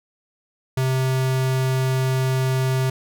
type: tone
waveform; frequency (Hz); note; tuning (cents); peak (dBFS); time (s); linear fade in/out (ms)
square; 130.81; C3; 0; -19; 0.77-2.9; 5
effects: none